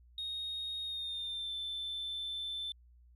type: tone with pitch glide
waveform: sine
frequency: 3729 to 3536 Hz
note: A#7 to A7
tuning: 0 to +8 cents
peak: -35 dBFS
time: 0.18-2.72 s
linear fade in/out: 2 ms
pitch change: -92 cents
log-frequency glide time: 0.84-1.54 s
effects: tanh soft clip ceiling -34 dBFS + added 60 Hz sine -58 dBFS peak until 3.15 s